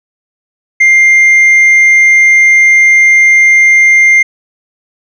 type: tone with tanh clipping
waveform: sine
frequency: 2100 Hz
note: C7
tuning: 6 cents sharp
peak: -3 dBFS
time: 0.8-4.23 s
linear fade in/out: 10 ms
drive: 2 dB
effects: none